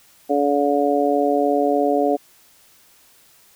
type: harmonic tone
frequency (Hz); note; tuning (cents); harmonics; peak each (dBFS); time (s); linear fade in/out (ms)
143.3; D3; -42; 2 / 3 / 4 / 5; -21 / -21 / -21 / -21; 0.29-2.17; 20
effects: white hiss -53 dBFS RMS until 3.55 s